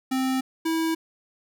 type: tone pair in turn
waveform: square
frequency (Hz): 261.6 / 324.9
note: C4 / E4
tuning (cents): 0 / -25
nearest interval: major third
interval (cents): 375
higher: second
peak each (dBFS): -23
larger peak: neither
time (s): 0.11-0.41 / 0.65-0.95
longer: neither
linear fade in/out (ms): 10
effects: none